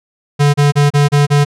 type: tone bursts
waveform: square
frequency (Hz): 144.6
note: D3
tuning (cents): -27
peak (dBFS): -8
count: 6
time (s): 0.39-1.45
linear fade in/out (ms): 20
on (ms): 150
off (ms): 32
effects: low-pass 9000 Hz 12 dB/octave